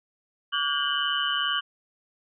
sine tone cluster, 1149 / 1435 / 1595 / 2921 / 3063 Hz, D6 / F6 / G6 / F#7 / G7, -38 / +47 / +30 / -23 / -41 cents, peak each -30 / -31 / -31 / -30 / -29 dBFS, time 0.52-1.61 s, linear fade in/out 20 ms, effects none

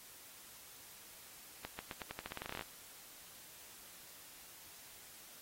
accelerating click train, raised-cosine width 0.3 ms, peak -26 dBFS, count 17, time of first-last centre 1.65-2.611 s, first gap 140 ms, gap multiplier 0.87, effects white hiss -56 dBFS RMS until 5.41 s + AAC 48 kbps

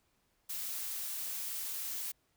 blue noise, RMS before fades -39 dBFS, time 0.49-2.12 s, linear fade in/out 10 ms, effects pink hiss -75 dBFS RMS until 2.36 s

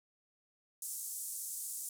white band-pass noise, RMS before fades -42 dBFS, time 0.82-1.89 s, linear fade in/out 2 ms, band 7100 to 12000 Hz, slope 24 dB/octave, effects none

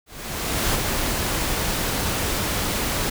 pink noise with ADSR envelope, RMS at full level -21 dBFS, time 0.06-3.1 s, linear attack 680 ms, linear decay 24 ms, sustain -3 dB, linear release 8 ms, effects none

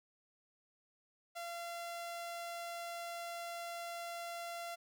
sawtooth tone, 685 Hz, F5, 34 cents flat, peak -38 dBFS, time 1.35-4.76 s, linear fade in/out 20 ms, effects none

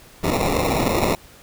white noise with sample-and-hold, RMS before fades -20 dBFS, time 0.23-1.15 s, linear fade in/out 0 ms, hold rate 1575 Hz, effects pink hiss -47 dBFS RMS until 1.42 s

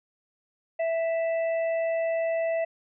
harmonic tone, 659.3 Hz, E5, in tune, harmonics 1 / 3 / 4, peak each -24 / -38 / -42 dBFS, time 0.79-2.65 s, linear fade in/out 10 ms, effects none

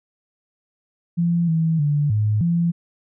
sine tone with pitch steps, 170.9 / 162.1 / 146.5 / 106.2 / 170.2 Hz, F3 / E3 / D3 / G#2 / F3, -37 / -29 / -4 / +39 / -44 cents, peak -16 dBFS, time 1.17-2.72 s, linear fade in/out 20 ms, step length 310 ms, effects none

